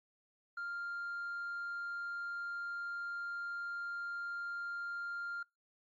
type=tone with tanh clipping; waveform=triangle; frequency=1396.9 Hz; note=F6; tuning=in tune; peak=-39 dBFS; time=0.57-5.43 s; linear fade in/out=5 ms; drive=6 dB; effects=noise-tail reverb RT60 0.2 s tail -24 dB re dry + AAC 64 kbps